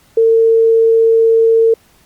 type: tone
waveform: sine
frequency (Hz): 452.7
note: A4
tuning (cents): +49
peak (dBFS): -6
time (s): 0.17-1.74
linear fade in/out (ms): 5
effects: pink hiss -50 dBFS RMS until 2.05 s + MP3 96 kbps